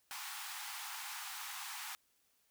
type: high-pass noise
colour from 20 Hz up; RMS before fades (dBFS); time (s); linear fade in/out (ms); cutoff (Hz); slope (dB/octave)
pink; -45; 0.11-1.95; 0; 780; 96
effects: white hiss -75 dBFS RMS until 2.5 s